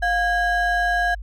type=ring-modulated tone; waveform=triangle; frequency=1174.7 Hz; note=D6; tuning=in tune; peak=-13 dBFS; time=0.02-1.15 s; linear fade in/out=10 ms; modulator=468 Hz; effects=added 50 Hz sine -30 dBFS peak until 1.22 s